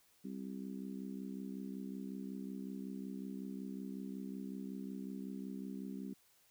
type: harmonic tone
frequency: 65.41 Hz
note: C2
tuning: in tune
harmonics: 3 / 4 / 5 / 6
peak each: -44 / -46 / -53 / -55 dBFS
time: 0.24-6.14 s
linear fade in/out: 10 ms
effects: white hiss -70 dBFS RMS until 6.5 s